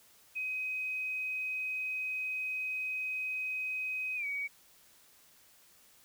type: tone with pitch glide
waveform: sine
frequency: 2520 to 2258 Hz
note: D#7 to C#7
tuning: +21 to +31 cents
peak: -33 dBFS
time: 0.35-4.48 s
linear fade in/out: 20 ms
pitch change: -190 cents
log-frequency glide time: 4.16-4.26 s
effects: white hiss -62 dBFS RMS until 6.04 s